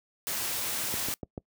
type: noise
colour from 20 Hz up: white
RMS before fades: -32 dBFS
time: 0.27-1.14 s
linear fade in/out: 0 ms
type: click train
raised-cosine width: 2 ms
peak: -22 dBFS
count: 4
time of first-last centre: 0.94-1.378 s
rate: 6.85 Hz
effects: noise-tail reverb RT60 0.1 s tail -23 dB re dry + high-pass 60 Hz 12 dB/octave